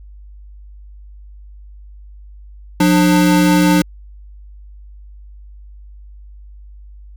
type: tone pair together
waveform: square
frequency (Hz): 178.3 / 299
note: F3 / D4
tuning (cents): +36 / +31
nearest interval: major sixth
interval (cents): 895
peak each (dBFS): -13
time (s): 2.8-3.82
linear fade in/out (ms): 5
effects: added 50 Hz sine -35 dBFS peak until 7.16 s